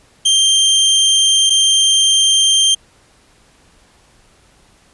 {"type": "tone pair in turn", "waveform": "sawtooth", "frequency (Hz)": [3165, 3165], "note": ["G7", "G7"], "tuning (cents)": [16, 16], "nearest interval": "unison", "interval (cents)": 0, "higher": "neither", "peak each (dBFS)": -6, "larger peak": "neither", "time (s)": [[0.25, 1.5], [1.5, 2.75]], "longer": "neither", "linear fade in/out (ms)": 10, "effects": ["pink hiss -51 dBFS RMS until 4.93 s", "resampled to 24000 Hz"]}